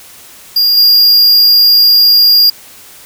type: tone with level steps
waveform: square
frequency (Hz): 4819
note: D8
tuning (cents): +44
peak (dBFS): -7 / -4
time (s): 0.56-2.5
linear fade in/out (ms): 5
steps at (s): 0.77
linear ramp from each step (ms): 5
effects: white hiss -36 dBFS RMS until 3.05 s